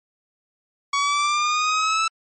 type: exponential sweep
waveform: sawtooth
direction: up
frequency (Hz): 1121 to 1323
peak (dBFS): -15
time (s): 0.93-2.08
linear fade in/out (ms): 5
effects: MP3 32 kbps